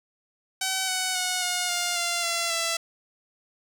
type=tone with pitch steps; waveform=5% pulse; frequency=760 / 746.1 / 732.4 / 719 / 705.8 / 692.9 / 680.2 / 667.8 Hz; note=F#5 / F#5 / F#5 / F#5 / F5 / F5 / F5 / E5; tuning=+46 / +14 / -18 / -50 / +18 / -14 / -46 / +22 cents; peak=-13 dBFS; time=0.61-2.77 s; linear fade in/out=5 ms; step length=270 ms; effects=none